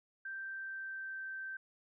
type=tone with pitch glide; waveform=sine; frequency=1568 to 1556.3 Hz; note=G6 to G6; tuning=0 to -13 cents; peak=-40 dBFS; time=0.25-1.57 s; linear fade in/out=5 ms; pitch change=-13 cents; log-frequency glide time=0.38-1.23 s; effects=none